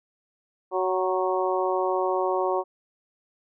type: harmonic tone with a mistuned harmonic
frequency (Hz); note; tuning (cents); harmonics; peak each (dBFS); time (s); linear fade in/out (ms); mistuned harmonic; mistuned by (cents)
186.1; F#3; +10; 2 / 3 / 4 / 5 / 6; -26 / -28 / -29 / -30 / -31; 0.71-2.64; 50; 6; -25
effects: none